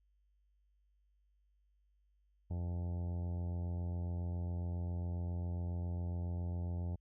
harmonic tone, 87.31 Hz, F2, in tune, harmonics 1 / 2 / 3 / 4 / 5 / 6 / 7 / 8 / 9 / 10, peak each -36 / -45 / -54 / -56 / -59 / -61 / -58 / -63 / -63 / -64 dBFS, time 2.5-6.96 s, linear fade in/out 10 ms, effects added 50 Hz sine -70 dBFS peak until 7 s

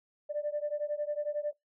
sine beating tone pair, 587.3 / 598.3 Hz, D5 / D5, 0 / +32 cents, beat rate 11 Hz, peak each -33 / -34 dBFS, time 0.29-1.53 s, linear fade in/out 20 ms, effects noise-tail reverb RT60 0.2 s tail -26 dB re dry + tanh soft clip ceiling -24 dBFS

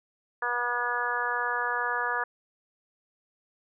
harmonic tone, 242.2 Hz, B3, 34 cents flat, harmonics 2 / 3 / 4 / 5 / 6 / 7, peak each -37 / -37 / -32 / -33 / -33 / -31 dBFS, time 0.42-2.24 s, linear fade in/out 5 ms, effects none

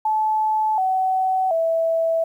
sine tone with pitch steps, 866 / 753.9 / 656.3 Hz, A5 / F#5 / E5, -28 / +32 / -8 cents, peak -17 dBFS, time 0.05-2.24 s, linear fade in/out 5 ms, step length 730 ms, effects 9-bit

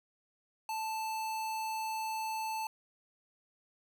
square tone, 880 Hz, A5, in tune, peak -35 dBFS, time 0.69-2.67 s, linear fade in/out 2 ms, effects none

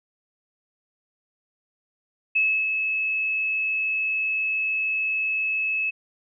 sine tone with ADSR envelope, 2593 Hz, E7, 29 cents flat, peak -17 dBFS, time 2.35-5.91 s, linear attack 12 ms, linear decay 300 ms, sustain -5 dB, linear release 18 ms, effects none

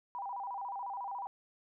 sine tone with vibrato, 880 Hz, A5, in tune, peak -37 dBFS, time 0.15-1.27 s, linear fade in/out 0 ms, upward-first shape square, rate 14 Hz, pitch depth 180 cents each way, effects none

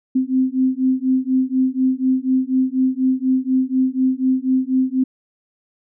sine beating tone pair, 257.7 / 261.8 Hz, C4 / C4, -26 / +1 cents, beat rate 4.1 Hz, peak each -18 / -18 dBFS, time 0.15-5.04 s, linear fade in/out 10 ms, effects none

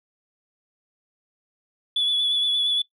sine tone with vibrato, 3426 Hz, A7, 47 cents flat, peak -18 dBFS, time 1.96-2.82 s, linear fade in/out 5 ms, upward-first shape sine, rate 8.6 Hz, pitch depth 25 cents each way, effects noise-tail reverb RT60 0.1 s tail -18 dB re dry + tanh soft clip ceiling -16 dBFS

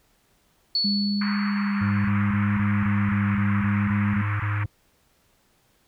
sine tone with exponential decay, 4426 Hz, C#8, 3 cents flat, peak -19 dBFS, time 0.75-2.09 s, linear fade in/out 2 ms, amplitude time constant 290 ms
sine tone with vibrato, 202.7 Hz, G#3, 42 cents flat, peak -22 dBFS, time 0.84-4.22 s, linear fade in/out 10 ms, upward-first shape sine, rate 0.69 Hz, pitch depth 12 cents each way
pink band-pass noise, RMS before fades -33 dBFS, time 1.21-4.64 s, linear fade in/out 5 ms, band 1000 to 2300 Hz, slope 48 dB/octave
triangle tone bursts, 103.6 Hz, G#2, 4 cents flat, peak -21 dBFS, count 11, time 1.81-4.66 s, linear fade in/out 5 ms, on 240 ms, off 21 ms
effects pink hiss -64 dBFS RMS until 5.87 s

